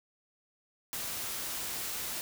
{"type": "noise", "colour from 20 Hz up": "white", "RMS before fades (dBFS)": -37, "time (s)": [0.93, 2.21], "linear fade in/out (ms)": 0, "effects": []}